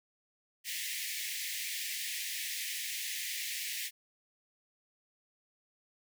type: high-pass noise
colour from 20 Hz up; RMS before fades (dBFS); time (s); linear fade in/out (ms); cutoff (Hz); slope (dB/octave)
pink; -38; 0.64-3.91; 50; 1800; 96
effects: none